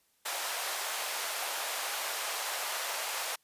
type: high-pass noise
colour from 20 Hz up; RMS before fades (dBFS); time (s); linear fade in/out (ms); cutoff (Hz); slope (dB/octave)
pink; -35; 0.25-3.36; 10; 610; 24
effects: white hiss -71 dBFS RMS until 3.43 s + resampled to 32000 Hz